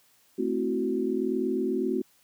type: chord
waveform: sine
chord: F# half-diminished seventh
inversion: first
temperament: equal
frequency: 220 / 261.6 / 329.6 / 370 Hz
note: A3 / C4 / E4 / F#4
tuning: 0 / 0 / 0 / 0 cents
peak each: -32 / -30 / -33 / -28 dBFS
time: 0.38-2.02 s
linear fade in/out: 10 ms
effects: white hiss -63 dBFS RMS until 2.23 s + high-pass 60 Hz 12 dB/octave